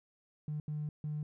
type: tone bursts at uneven times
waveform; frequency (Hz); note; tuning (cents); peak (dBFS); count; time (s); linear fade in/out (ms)
triangle; 150.5; D3; +43; -31; 3; 0.48-0.6 / 0.68-0.89 / 1.04-1.23; 2
effects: tanh soft clip ceiling -32 dBFS